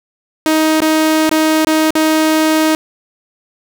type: tone with dropouts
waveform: sawtooth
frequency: 314 Hz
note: D#4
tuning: 16 cents sharp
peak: -6 dBFS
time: 0.46-2.75 s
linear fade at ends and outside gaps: 0 ms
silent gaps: 0.804-0.819 / 1.293-1.313 / 1.648-1.67 / 1.906-1.953 s
effects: none